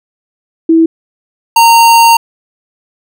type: tone pair in turn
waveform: sine / square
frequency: 326.4 / 923.2 Hz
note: E4 / A#5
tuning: -17 / -17 cents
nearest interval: octave + tritone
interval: 1800 cents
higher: second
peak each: -3 dBFS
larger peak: neither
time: 0.69-0.86 / 1.56-2.17 s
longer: second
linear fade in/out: 5 ms
effects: none